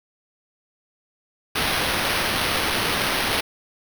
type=noise with sample-and-hold; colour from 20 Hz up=violet; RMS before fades=-23 dBFS; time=1.55-3.41 s; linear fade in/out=10 ms; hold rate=7350 Hz; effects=none